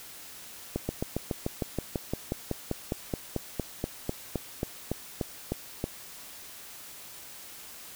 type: slowing click train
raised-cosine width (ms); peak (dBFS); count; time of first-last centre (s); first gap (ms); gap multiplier
2; -15; 25; 0.76-5.841; 130; 1.04
effects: white hiss -46 dBFS RMS until 7.95 s